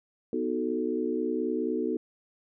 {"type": "chord", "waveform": "sine", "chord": "B dominant seventh", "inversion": "none", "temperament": "equal", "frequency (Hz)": [246.9, 311.1, 370, 440], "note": ["B3", "D#4", "F#4", "A4"], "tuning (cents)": [0, 0, 0, 0], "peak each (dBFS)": -32, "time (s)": [0.33, 1.97], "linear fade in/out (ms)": 2, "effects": []}